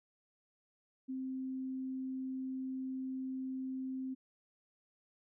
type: tone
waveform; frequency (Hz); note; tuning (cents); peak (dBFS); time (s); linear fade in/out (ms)
sine; 261.6; C4; 0; -37; 1.08-4.15; 20
effects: none